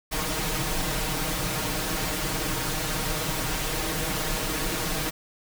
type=noise with comb filter; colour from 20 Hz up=pink; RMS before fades=-28 dBFS; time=0.11-5.11 s; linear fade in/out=20 ms; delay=6.4 ms; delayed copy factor=+0.8; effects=none